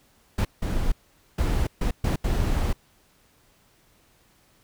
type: noise bursts at uneven times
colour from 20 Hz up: brown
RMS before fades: -23 dBFS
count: 6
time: 0.38-0.45 / 0.62-0.92 / 1.38-1.67 / 1.81-1.91 / 2.04-2.16 / 2.24-2.73 s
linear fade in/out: 5 ms
effects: pink hiss -61 dBFS RMS until 4.63 s